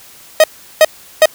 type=tone bursts; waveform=45% pulse; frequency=626 Hz; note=D#5; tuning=10 cents sharp; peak=-3 dBFS; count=3; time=0.4-1.257 s; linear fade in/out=2 ms; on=39 ms; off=370 ms; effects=white hiss -40 dBFS RMS until 1.34 s